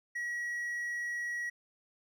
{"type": "tone", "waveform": "triangle", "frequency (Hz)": 1916, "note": "A#6", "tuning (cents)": 47, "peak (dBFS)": -32, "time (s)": [0.15, 1.5], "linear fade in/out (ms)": 10, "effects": []}